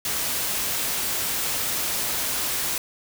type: noise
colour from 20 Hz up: white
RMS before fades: -26 dBFS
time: 0.05-2.78 s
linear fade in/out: 2 ms
effects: none